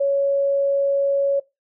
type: tone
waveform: sine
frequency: 557 Hz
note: C#5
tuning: 8 cents sharp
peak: -16 dBFS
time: 0-1.4 s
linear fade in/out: 10 ms
effects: noise-tail reverb RT60 0.2 s tail -19 dB re dry